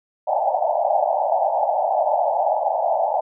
pink band-pass noise, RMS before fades -20 dBFS, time 0.27-3.21 s, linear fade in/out 10 ms, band 590 to 870 Hz, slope 96 dB/octave, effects none

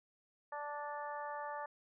harmonic tone, 292.8 Hz, D4, 5 cents flat, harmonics 2 / 3 / 4 / 5 / 6, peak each -46 / -43 / -47 / -54 / -50 dBFS, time 0.52-1.66 s, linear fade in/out 5 ms, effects none

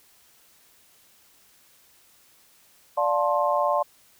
sine chord, D minor seventh, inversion none, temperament just, 587.3 / 704.8 / 881 / 1057.2 Hz, D5 / F5 / A5 / C6, 0 / +16 / +2 / +18 cents, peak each -24 / -27 / -27 / -25 dBFS, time 2.97-3.83 s, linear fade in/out 10 ms, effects white hiss -58 dBFS RMS until 4.19 s

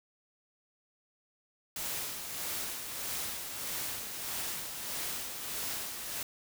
white noise with tremolo, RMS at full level -36 dBFS, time 1.76-6.23 s, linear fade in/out 2 ms, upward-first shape sine, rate 1.6 Hz, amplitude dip 45%, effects none

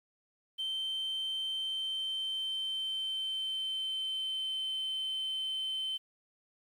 sine tone with pitch glide, 3110 to 3081 Hz, G7 to G7, -14 to -31 cents, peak -31 dBFS, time 0.58-5.98 s, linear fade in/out 20 ms, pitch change -17 cents, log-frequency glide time 1.55-4.67 s, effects tanh soft clip ceiling -30 dBFS + 10-bit

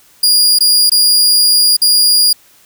sawtooth tone with dropouts, 4847 Hz, D#8, 46 cents flat, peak -4 dBFS, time 0.23-2.33 s, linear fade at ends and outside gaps 5 ms, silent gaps 0.588-0.606 / 0.897-0.917 / 1.767-1.817 s, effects white hiss -47 dBFS RMS until 2.65 s

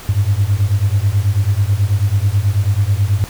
sine beating tone pair, 96 / 105.2 Hz, G2 / G#2, -36 / +23 cents, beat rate 9.2 Hz, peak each -14 dBFS, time 0.09-3.24 s, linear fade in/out 0 ms, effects tanh soft clip ceiling -4 dBFS + pink hiss -34 dBFS RMS until 3.29 s

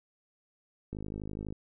click train, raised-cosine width 3 ms, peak -26 dBFS, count 32, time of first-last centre 0.93-1.525 s, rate 52.1 Hz, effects none

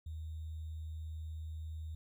sine tone with sample-and-hold, 79.2 Hz, D#2, 31 cents sharp, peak -40 dBFS, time 0.06-1.95 s, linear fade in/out 5 ms, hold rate 3675 Hz, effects none

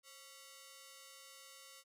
5% pulse ring-modulated tone, 830.6 Hz, G#5, in tune, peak -40 dBFS, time 0.03-1.84 s, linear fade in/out 50 ms, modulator 296 Hz, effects none

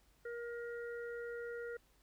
harmonic tone, 472.4 Hz, A#4, 23 cents sharp, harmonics 1 / 3 / 4, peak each -42 / -49 / -54 dBFS, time 0.25-1.77 s, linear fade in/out 5 ms, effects added 50 Hz sine -70 dBFS peak until 2.02 s + pink hiss -72 dBFS RMS until 2.02 s

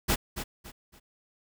pink noise with echo, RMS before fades -24 dBFS, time 0.08-0.16 s, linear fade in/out 20 ms, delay 280 ms, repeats 3, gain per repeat -10 dB, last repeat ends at 1 s, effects none

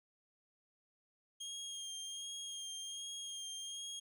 25% pulse tone with vibrato, 3231 Hz, G#7, 48 cents flat, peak -39 dBFS, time 1.4-4 s, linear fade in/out 10 ms, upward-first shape sine, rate 1.3 Hz, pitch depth 23 cents each way, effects none

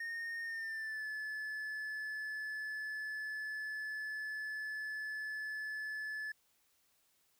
triangle tone with pitch glide, 1841 to 1727.7 Hz, A#6 to A6, -22 to -32 cents, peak -37 dBFS, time 0-6.32 s, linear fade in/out 5 ms, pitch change -110 cents, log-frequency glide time 0.43-1.07 s, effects white hiss -74 dBFS RMS until 7.39 s

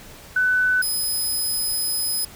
sine / 5% pulse tone pair in turn, 1500 / 5045 Hz, F#6 / D#8, +23 / +23 cents, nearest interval octave + major sixth, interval 2100 cents, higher second, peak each -16 dBFS, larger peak neither, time 0.36-0.82 / 0.82-2.25 s, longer second, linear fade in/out 5 ms, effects pink hiss -43 dBFS RMS until 2.35 s

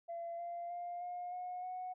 sine tone with pitch steps, 680 / 690.7 / 701.5 / 712.6 / 723.8 / 735.1 Hz, F5 / F5 / F5 / F5 / F#5 / F#5, -46 / -19 / +8 / +35 / -38 / -11 cents, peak -39 dBFS, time 0.08-1.94 s, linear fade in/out 20 ms, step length 310 ms, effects tanh soft clip ceiling -36 dBFS

